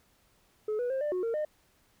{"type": "tone with pitch steps", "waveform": "sine", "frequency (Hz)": [427.8, 488.9, 531, 594, 365.2, 459.1, 608], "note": ["A4", "B4", "C5", "D5", "F#4", "A#4", "D#5"], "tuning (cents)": [-49, -18, 25, 20, -23, -26, -40], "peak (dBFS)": -26, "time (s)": [0.68, 1.45], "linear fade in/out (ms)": 5, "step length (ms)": 110, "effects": ["tanh soft clip ceiling -27 dBFS", "pink hiss -67 dBFS RMS until 2 s"]}